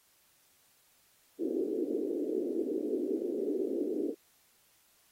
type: band-pass noise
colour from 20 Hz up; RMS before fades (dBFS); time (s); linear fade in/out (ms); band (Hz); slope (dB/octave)
white; -33; 1.38-4.15; 50; 270 to 440; 48
effects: white hiss -67 dBFS RMS until 5.11 s + AAC 48 kbps